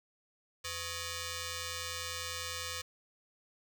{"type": "ring-modulated tone", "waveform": "5% pulse", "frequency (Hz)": 590, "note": "D5", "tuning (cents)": 8, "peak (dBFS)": -23, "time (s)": [0.64, 2.82], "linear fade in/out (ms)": 10, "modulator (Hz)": 675, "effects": []}